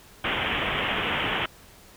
white low-pass noise, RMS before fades -27 dBFS, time 0.24-1.46 s, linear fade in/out 5 ms, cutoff 3300 Hz, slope 96 dB/octave, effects pink hiss -51 dBFS RMS until 1.96 s

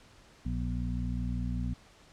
harmonic tone with a mistuned harmonic, 59.4 Hz, A#1, 33 cents sharp, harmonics 1 / 2 / 3 / 4, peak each -33 / -36 / -38 / -38 dBFS, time 0.45-1.74 s, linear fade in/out 10 ms, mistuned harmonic 4, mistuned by +42 cents, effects pink hiss -58 dBFS RMS until 2.12 s + low-pass 7000 Hz 12 dB/octave

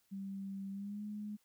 sine tone with pitch glide, 195.3 to 209.3 Hz, G3 to G#3, -6 to +14 cents, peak -40 dBFS, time 0.11-1.37 s, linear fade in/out 20 ms, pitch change +120 cents, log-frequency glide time 0.71-1.03 s, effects white hiss -75 dBFS RMS until 1.44 s

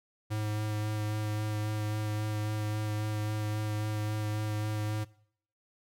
square tone with vibrato, 106.6 Hz, G#2, 46 cents sharp, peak -31 dBFS, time 0.3-5.05 s, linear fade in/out 20 ms, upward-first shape sine, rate 3.7 Hz, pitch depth 13 cents each way, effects noise-tail reverb RT60 0.6 s tail -20 dB re dry

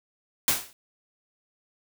white noise with exponential decay, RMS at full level -18 dBFS, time 0.48-0.73 s, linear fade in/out 1 ms, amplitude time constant 54 ms, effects none

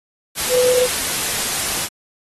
sine tone in noise, 500 Hz, B4, 21 cents sharp, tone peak -13 dBFS, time 0.49-0.88 s, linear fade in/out 50 ms, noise white, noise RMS -21 dBFS, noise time 0.35-1.89 s, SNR +5 dB, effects AAC 32 kbps

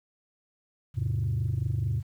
sine chord, E augmented, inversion none, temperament equal with one note detuned, 82.41 / 105.89 / 130.81 Hz, E2 / G#2 / B#2, 0 / +34 / 0 cents, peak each -31 / -27 / -28 dBFS, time 0.94-2.03 s, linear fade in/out 50 ms, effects tanh soft clip ceiling -21 dBFS + 10-bit

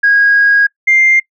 sine tone pair in turn, 1642 / 2101 Hz, G#6 / C7, -20 / +7 cents, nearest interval major third, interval 427 cents, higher second, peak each -5 dBFS, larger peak neither, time 0.03-0.67 / 0.87-1.2 s, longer first, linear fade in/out 10 ms, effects noise-tail reverb RT60 0.1 s tail -23 dB re dry + tanh soft clip ceiling -1 dBFS

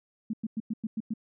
sine tone bursts, 220 Hz, A3, in tune, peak -28 dBFS, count 7, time 0.3-1.138 s, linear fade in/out 5 ms, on 34 ms, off 100 ms, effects none

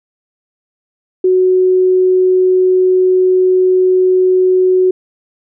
sine tone, 370 Hz, F#4, in tune, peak -7 dBFS, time 1.24-4.91 s, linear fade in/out 5 ms, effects none

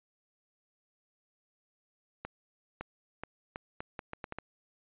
accelerating click train, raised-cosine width 0.5 ms, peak -23 dBFS, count 10, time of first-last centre 2.25-4.386 s, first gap 560 ms, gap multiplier 0.76, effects resampled to 8000 Hz

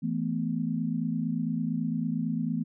sine chord, E suspended fourth, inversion none, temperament equal with one note detuned, 164.81 / 220 / 248.9 Hz, E3 / A3 / B3, 0 / 0 / +14 cents, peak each -31 dBFS, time 0.02-2.64 s, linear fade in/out 20 ms, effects none

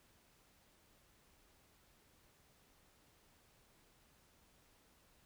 silence, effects pink hiss -70 dBFS RMS until 5.25 s

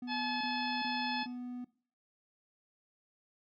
triangle tone bursts, 246.9 Hz, B3, in tune, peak -37 dBFS, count 4, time 0.02-1.646 s, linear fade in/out 5 ms, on 390 ms, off 22 ms
harmonic tone, 859 Hz, A5, 42 cents flat, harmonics 1 / 2 / 3 / 4 / 5 / 6, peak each -37 / -40 / -42 / -43 / -44 / -45 dBFS, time 0.07-1.27 s, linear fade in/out 50 ms
effects noise-tail reverb RT60 0.4 s tail -19 dB re dry

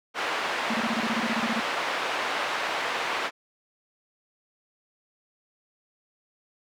pink band-pass noise, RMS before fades -29 dBFS, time 0.14-3.31 s, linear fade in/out 50 ms, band 660 to 2800 Hz, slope 12 dB/octave
triangle tone bursts, 227.3 Hz, A#3, 43 cents flat, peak -24 dBFS, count 14, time 0.7-1.599 s, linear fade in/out 5 ms, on 41 ms, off 25 ms
effects none

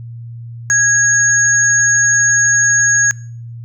sine tone pair together, 1651 / 6604 Hz, G#6 / G#8, -11 / -11 cents, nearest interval 2 octaves, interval 2400 cents, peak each -12 dBFS, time 0.7-3.11 s, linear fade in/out 0 ms, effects noise-tail reverb RT60 0.5 s tail -24 dB re dry + added 117 Hz sine -27 dBFS peak until 3.64 s

